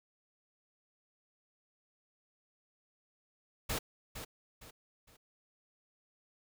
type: noise with echo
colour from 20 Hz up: pink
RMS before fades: -35 dBFS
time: 3.69-3.79 s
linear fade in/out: 10 ms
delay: 460 ms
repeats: 3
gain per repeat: -9 dB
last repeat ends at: 5.17 s
effects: none